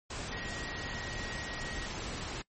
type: tone in noise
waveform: sine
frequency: 1898 Hz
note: A#6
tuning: 31 cents sharp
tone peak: -43 dBFS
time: 0.32-1.86 s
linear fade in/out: 5 ms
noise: pink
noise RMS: -39 dBFS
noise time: 0.1-2.42 s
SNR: -7 dB
effects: noise-tail reverb RT60 0.1 s tail -23 dB re dry + MP3 32 kbps